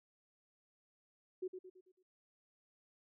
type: tone with echo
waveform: sine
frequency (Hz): 370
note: F#4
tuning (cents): 0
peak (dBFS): -37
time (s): 1.42-1.48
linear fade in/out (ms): 10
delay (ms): 110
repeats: 5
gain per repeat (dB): -7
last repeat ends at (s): 2.03
effects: none